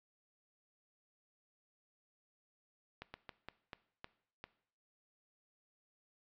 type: slowing click train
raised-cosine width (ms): 0.3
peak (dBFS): -29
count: 7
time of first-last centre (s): 3.02-4.44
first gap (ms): 120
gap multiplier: 1.27
effects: noise-tail reverb RT60 0.6 s tail -18 dB re dry + low-pass 5000 Hz 12 dB/octave